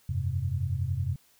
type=chord; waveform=sine; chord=F suspended second; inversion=none; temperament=just; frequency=87.31 / 98.22 / 130.96 Hz; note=F2 / G2 / C3; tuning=0 / +4 / +2 cents; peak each=-31 dBFS; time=0.09-1.16 s; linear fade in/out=5 ms; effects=white hiss -63 dBFS RMS until 1.39 s